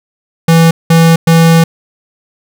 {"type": "tone bursts at uneven times", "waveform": "square", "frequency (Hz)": 165, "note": "E3", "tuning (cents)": 2, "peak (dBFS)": -4, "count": 3, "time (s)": [[0.48, 0.71], [0.9, 1.16], [1.27, 1.64]], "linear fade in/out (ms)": 5, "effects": []}